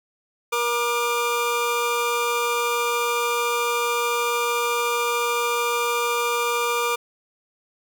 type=tone pair together; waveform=25% pulse; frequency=475.4 / 1195.3 Hz; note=A#4 / D6; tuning=+34 / +30 cents; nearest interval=octave + major third; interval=1596 cents; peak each=-20 dBFS; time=0.52-6.96 s; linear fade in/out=10 ms; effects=none